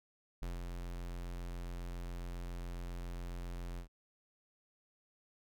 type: tone with ADSR envelope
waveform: square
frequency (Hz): 43.65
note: F1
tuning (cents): 0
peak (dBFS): -38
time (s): 0.42-3.88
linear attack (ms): 3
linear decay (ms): 170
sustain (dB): -3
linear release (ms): 97
effects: none